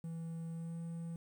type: tone with pitch glide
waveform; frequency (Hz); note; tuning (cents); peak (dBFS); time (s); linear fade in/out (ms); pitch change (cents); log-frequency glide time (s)
triangle; 164.81 to 167.01; E3 to E3; 0 to +23; -38; 0.04-1.16; 2; +23; 0.52-0.78
effects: 11-bit